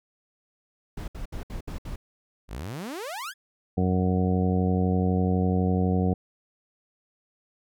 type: noise bursts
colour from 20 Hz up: brown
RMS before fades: -34 dBFS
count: 6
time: 0.97-1.96 s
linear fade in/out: 5 ms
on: 110 ms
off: 66 ms
type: exponential sweep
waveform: sawtooth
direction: up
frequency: 43.96 to 1760 Hz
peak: -29 dBFS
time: 2.48-3.34 s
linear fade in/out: 50 ms
type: harmonic tone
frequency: 92 Hz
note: F#2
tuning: 9 cents flat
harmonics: 1 / 2 / 3 / 4 / 5 / 6 / 7 / 8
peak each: -25 / -24 / -31 / -35 / -31 / -40 / -41 / -34 dBFS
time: 3.77-6.14 s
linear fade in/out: 10 ms
effects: none